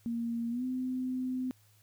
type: tone with pitch glide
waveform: sine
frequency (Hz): 233.1 to 255.7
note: A#3 to C4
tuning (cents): 0 to -40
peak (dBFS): -31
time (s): 0.06-1.51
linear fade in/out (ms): 0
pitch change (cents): +160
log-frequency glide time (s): 0.5-0.64
effects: added 105 Hz sine -63 dBFS peak until 1.82 s + white hiss -67 dBFS RMS until 1.82 s